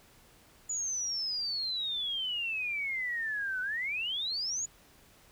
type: exponential two-way sweep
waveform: sine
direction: down then up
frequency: 6970 to 1480 to 6970 Hz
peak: -31 dBFS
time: 0.69-4.66 s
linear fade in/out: 10 ms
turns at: 3.61 s
effects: pink hiss -60 dBFS RMS until 5.31 s